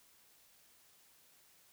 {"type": "silence", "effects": ["white hiss -66 dBFS RMS until 1.72 s"]}